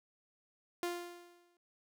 sawtooth tone with exponential decay, 349.2 Hz, F4, in tune, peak -29 dBFS, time 0.83-1.57 s, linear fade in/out 1 ms, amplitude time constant 160 ms, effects none

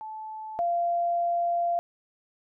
sine tone pair in turn, 870 / 690.5 Hz, A5 / F5, -20 / -20 cents, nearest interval major third, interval 400 cents, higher first, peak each -35 / -23 dBFS, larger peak second, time 0.01-0.59 / 0.59-1.79 s, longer second, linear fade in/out 0 ms, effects none

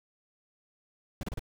brown noise bursts, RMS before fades -34 dBFS, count 4, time 1.21-1.394 s, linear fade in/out 2 ms, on 22 ms, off 32 ms, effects none

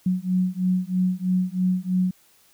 sine beating tone pair, 182.1 / 185.2 Hz, F#3 / F#3, -27 / +2 cents, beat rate 3.1 Hz, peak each -23 dBFS, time 0.06-2.11 s, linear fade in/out 5 ms, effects white hiss -58 dBFS RMS until 2.53 s

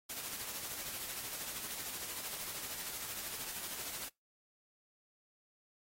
white noise with tremolo, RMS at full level -41 dBFS, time 0.09-4.09 s, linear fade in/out 10 ms, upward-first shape sine, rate 13 Hz, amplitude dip 40%, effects noise-tail reverb RT60 0.2 s tail -25 dB re dry + AAC 48 kbps

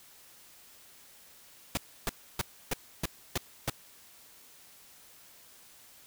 pink noise bursts, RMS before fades -30 dBFS, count 7, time 1.75-3.697 s, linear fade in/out 0 ms, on 21 ms, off 300 ms, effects white hiss -56 dBFS RMS until 6.06 s

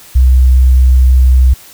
sine tone, 63.9 Hz, C2, 40 cents flat, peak -3 dBFS, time 0.15-1.54 s, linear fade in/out 10 ms, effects white hiss -37 dBFS RMS until 1.73 s

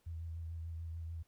sine tone with vibrato, 82.41 Hz, E2, in tune, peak -40 dBFS, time 0.06-1.23 s, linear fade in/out 10 ms, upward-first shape triangle, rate 6.8 Hz, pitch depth 36 cents each way, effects pink hiss -75 dBFS RMS until 1.27 s

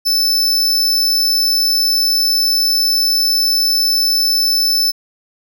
45% pulse tone, 5274 Hz, E8, in tune, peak -12 dBFS, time 0.05-4.92 s, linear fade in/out 20 ms, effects none

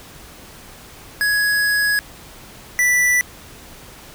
square tone pair in turn, 1672 / 1972.9 Hz, G#6 / B6, +11 / -2 cents, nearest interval minor third, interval 287 cents, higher second, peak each -16 / -14 dBFS, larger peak second, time 1.21-1.99 / 2.79-3.21 s, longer first, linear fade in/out 0 ms, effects pink hiss -41 dBFS RMS until 4.14 s

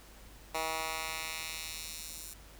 10% pulse tone with high-pass filter sweep, 160 Hz, D#3, 49 cents sharp, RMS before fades -39 dBFS, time 0.54-2.34 s, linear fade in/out 10 ms, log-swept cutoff 720 to 7900 Hz, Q 0.82, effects added 50 Hz sine -54 dBFS peak until 2.59 s + pink hiss -56 dBFS RMS until 2.59 s

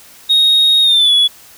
sine tone with pitch glide, 3744 to 3394 Hz, A#7 to G#7, +7 to +37 cents, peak -5 dBFS, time 0.29-1.28 s, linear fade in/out 20 ms, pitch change -170 cents, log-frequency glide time 0.82-1.13 s, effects tanh soft clip ceiling -6 dBFS + white hiss -41 dBFS RMS until 1.57 s

